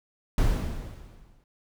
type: noise with exponential decay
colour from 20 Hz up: brown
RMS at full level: -20 dBFS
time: 0.38-1.44 s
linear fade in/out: 2 ms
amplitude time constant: 230 ms
effects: none